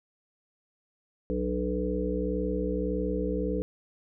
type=harmonic tone with a mistuned harmonic; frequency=61.74 Hz; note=B1; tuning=in tune; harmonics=1 / 3 / 5 / 7 / 8; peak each=-33 / -33 / -33 / -33 / -33 dBFS; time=1.3-3.62 s; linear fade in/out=0 ms; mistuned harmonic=5; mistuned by=-60 cents; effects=none